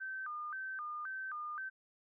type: tone with vibrato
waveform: sine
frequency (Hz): 1369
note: F6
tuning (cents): -35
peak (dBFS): -39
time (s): 0-1.7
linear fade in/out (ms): 20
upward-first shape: square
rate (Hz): 1.9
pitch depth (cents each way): 210
effects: none